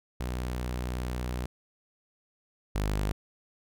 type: tone pair in turn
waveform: sawtooth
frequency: 61.74 / 51.16 Hz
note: B1 / G#1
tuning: 0 / -25 cents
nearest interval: minor third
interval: 325 cents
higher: first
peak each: -27 / -23 dBFS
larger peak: second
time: 0.2-1.46 / 2.75-3.12 s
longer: first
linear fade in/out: 5 ms
effects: none